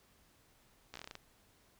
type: slowing click train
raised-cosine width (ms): 0.2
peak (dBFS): -28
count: 9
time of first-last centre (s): 0.94-1.154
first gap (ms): 15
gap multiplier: 1.16
effects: pink hiss -68 dBFS RMS until 1.79 s